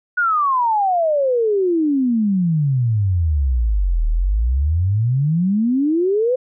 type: exponential two-way sweep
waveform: sine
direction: down then up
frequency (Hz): 1480 to 37.9 to 522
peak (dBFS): -14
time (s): 0.17-6.36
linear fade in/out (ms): 10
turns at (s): 4.07
effects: none